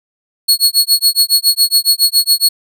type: tone with tremolo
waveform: sawtooth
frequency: 4347 Hz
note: C#8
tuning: 35 cents flat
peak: -3 dBFS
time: 0.48-2.49 s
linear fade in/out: 10 ms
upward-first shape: sine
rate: 7.2 Hz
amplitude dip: 100%
effects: none